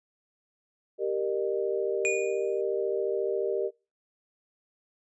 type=chord; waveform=sine; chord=Eb major; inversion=first; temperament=equal with one note detuned; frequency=392 / 466.2 / 607.3 Hz; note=G4 / Bb4 / Eb5; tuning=0 / 0 / -42 cents; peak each=-29 / -30 / -33 dBFS; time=0.98-3.71 s; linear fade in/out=50 ms
type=tone with exponential decay; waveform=square; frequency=2452 Hz; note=D#7; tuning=26 cents flat; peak=-24 dBFS; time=2.05-2.61 s; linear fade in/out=0 ms; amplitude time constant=120 ms
effects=noise-tail reverb RT60 0.3 s tail -25 dB re dry + resampled to 22050 Hz